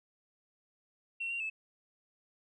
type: tone with pitch steps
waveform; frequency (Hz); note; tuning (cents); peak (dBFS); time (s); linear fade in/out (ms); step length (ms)
sine; 2722 / 2762 / 2614; F7 / F7 / E7; -45 / -20 / -15; -33; 1.2-1.5; 10; 100
effects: tanh soft clip ceiling -29 dBFS